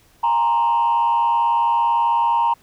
sine tone with frequency modulation, 932.3 Hz, A#5, in tune, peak -13 dBFS, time 0.23-2.54 s, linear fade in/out 10 ms, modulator 111 Hz, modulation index 0.64, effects tanh soft clip ceiling -12 dBFS + pink hiss -55 dBFS RMS until 2.62 s

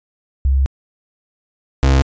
sine / 35% pulse tone pair in turn, 67.2 / 67.2 Hz, C2 / C2, +47 / +47 cents, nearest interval unison, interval 0 cents, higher neither, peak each -11 / -8 dBFS, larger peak second, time 0.45-0.66 / 1.83-2.02 s, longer first, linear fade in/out 0 ms, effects resampled to 16000 Hz

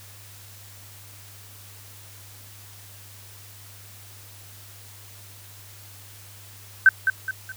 sine tone with echo, 1540 Hz, G6, 31 cents flat, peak -8 dBFS, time 6.86-6.89 s, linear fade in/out 2 ms, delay 210 ms, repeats 3, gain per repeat -8 dB, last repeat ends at 7.52 s, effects added 100 Hz sine -47 dBFS peak until 7.56 s + white hiss -47 dBFS RMS until 7.56 s

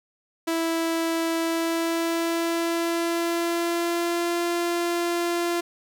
sawtooth tone with pitch glide, 329.6 to 344.4 Hz, E4 to F4, 0 to -24 cents, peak -19 dBFS, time 0.47-5.61 s, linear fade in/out 10 ms, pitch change +76 cents, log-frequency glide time 1.4-4.43 s, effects none

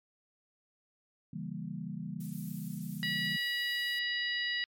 sine chord, C# diminished seventh, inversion none, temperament equal, 138.59 / 164.81 / 196 / 233.1 Hz, C#3 / E3 / G3 / Bb3, 0 / 0 / 0 / 0 cents, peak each -45 / -40 / -41 / -44 dBFS, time 1.33-3.37 s, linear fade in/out 5 ms
violet noise, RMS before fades -49 dBFS, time 2.2-3.99 s, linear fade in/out 5 ms
harmonic tone, 968 Hz, B5, 35 cents flat, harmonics 2 / 3 / 4 / 5, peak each -33 / -37 / -39 / -41 dBFS, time 3.03-4.64 s, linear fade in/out 0 ms
effects MP3 64 kbps

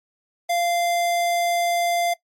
square tone, 693 Hz, F5, 14 cents flat, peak -20 dBFS, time 0.49-2.14 s, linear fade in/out 10 ms, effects noise-tail reverb RT60 0.1 s tail -18 dB re dry + MP3 64 kbps

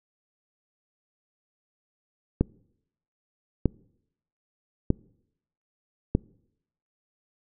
click train, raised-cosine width 3 ms, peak -7 dBFS, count 4, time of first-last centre 2.41-6.151 s, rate 0.802 Hz, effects noise-tail reverb RT60 0.8 s tail -26 dB re dry

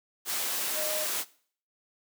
sine tone in noise, 616 Hz, D#5, 17 cents flat, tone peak -33 dBFS, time 0.74-1.08 s, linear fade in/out 50 ms, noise white, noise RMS -31 dBFS, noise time 0.25-1.25 s, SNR -5 dB, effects noise-tail reverb RT60 0.5 s tail -20 dB re dry + high-pass 300 Hz 12 dB/octave

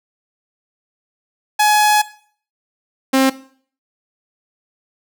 sawtooth tone pair in turn, 843 / 265.8 Hz, G#5 / C4, +26 / +27 cents, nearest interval octave + minor sixth, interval 1999 cents, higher first, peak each -7 dBFS, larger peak neither, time 1.59-2.02 / 3.13-3.3 s, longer first, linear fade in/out 10 ms, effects noise-tail reverb RT60 0.5 s tail -17 dB re dry

